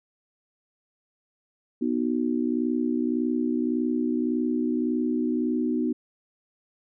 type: chord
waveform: sine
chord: B major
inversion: none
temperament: just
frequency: 246.9 / 308.7 / 370.4 Hz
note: B3 / D#4 / F#4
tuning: 0 / -14 / +2 cents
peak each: -25 / -27 / -31 dBFS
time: 1.81-5.93 s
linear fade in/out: 10 ms
effects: none